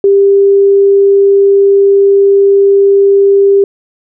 sine tone, 396.8 Hz, G4, 21 cents sharp, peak -3 dBFS, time 0.04-3.64 s, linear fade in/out 2 ms, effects none

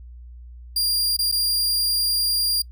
sawtooth tone with dropouts, 4790 Hz, D8, 33 cents sharp, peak -16 dBFS, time 0.76-2.62 s, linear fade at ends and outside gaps 5 ms, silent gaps 1.167-1.189 / 1.316-1.323 s, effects noise-tail reverb RT60 0.1 s tail -25 dB re dry + added 60 Hz sine -38 dBFS peak until 2.71 s

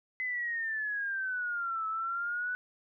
sine exponential two-way sweep, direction down then up, 2040 to 1300 to 1494 Hz, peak -31 dBFS, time 0.2-2.55 s, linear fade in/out 0 ms, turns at 1.87 s, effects none

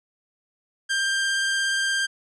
sawtooth tone with vibrato, 1587 Hz, G6, 21 cents sharp, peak -18 dBFS, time 0.89-2.07 s, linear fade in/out 20 ms, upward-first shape sine, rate 17 Hz, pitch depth 8 cents each way, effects resampled to 22050 Hz

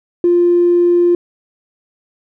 triangle tone with tanh clipping, 349.1 Hz, F4, 1 cent flat, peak -8 dBFS, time 0.24-1.15 s, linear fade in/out 2 ms, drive 4 dB, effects none

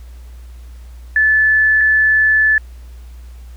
sine tone pair in turn, 1739 / 1739 Hz, A6 / A6, -21 / -21 cents, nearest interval unison, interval 0 cents, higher neither, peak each -9 dBFS, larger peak neither, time 1.16-1.81 / 1.81-2.58 s, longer second, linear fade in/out 2 ms, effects added 60 Hz sine -32 dBFS peak until 3.56 s + pink hiss -51 dBFS RMS until 3.56 s

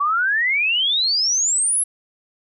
sine exponential sweep, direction up, 1120 to 11175 Hz, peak -16 dBFS, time 0-1.84 s, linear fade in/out 10 ms, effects none

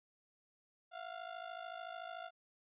30% pulse ring-modulated tone, 698.5 Hz, F5, in tune, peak -39 dBFS, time 0.91-2.31 s, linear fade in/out 50 ms, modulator 26.8 Hz, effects resampled to 8000 Hz

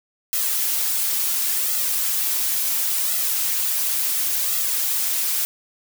blue noise with flanger, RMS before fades -22 dBFS, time 0.33-5.45 s, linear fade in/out 0 ms, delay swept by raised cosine 1.5 to 6.8 ms, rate 0.71 Hz, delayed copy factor +0.75, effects none

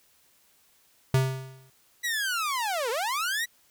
square tone with exponential decay, 131.8 Hz, C3, 13 cents sharp, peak -18 dBFS, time 1.14-1.7 s, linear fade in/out 2 ms, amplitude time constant 120 ms
sawtooth linear two-way sweep, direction down then up, 1975.5 to 432.2 to 1975.5 Hz, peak -23 dBFS, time 2.03-3.46 s, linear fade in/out 20 ms, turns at 2.9 s
effects white hiss -63 dBFS RMS until 3.7 s

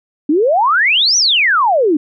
sine exponential two-way sweep, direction up then down, 280 to 6110 to 280 Hz, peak -9 dBFS, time 0.29-1.97 s, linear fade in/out 5 ms, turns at 1.17 s, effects none

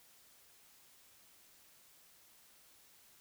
silence, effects white hiss -64 dBFS RMS until 3.2 s

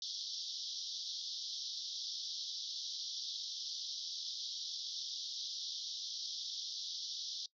white band-pass noise, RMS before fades -43 dBFS, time 0.02-7.46 s, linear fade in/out 2 ms, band 3300 to 5800 Hz, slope 96 dB/octave, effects noise-tail reverb RT60 0.1 s tail -20 dB re dry

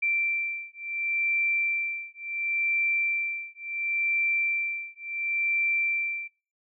sine beating tone pair, 2349 / 2349.71 Hz, D7 / D7, 0 / 0 cents, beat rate 0.71 Hz, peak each -29 dBFS, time 0.02-6.28 s, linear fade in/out 10 ms, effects noise-tail reverb RT60 0.4 s tail -23 dB re dry

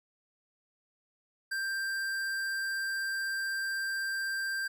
sine tone with tanh clipping, 1579 Hz, G6, 12 cents sharp, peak -33 dBFS, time 1.51-4.68 s, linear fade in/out 10 ms, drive 17 dB, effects none

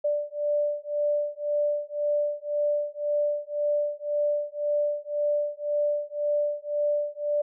sine beating tone pair, 587.3 / 589.2 Hz, D5 / D5, 0 / +6 cents, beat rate 1.9 Hz, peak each -27 dBFS, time 0.04-7.42 s, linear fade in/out 10 ms, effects none

